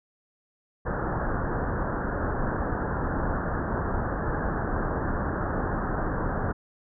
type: low-pass noise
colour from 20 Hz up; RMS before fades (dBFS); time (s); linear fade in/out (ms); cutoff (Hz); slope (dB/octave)
pink; -28; 0.85-6.53; 20; 1700; 96
effects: none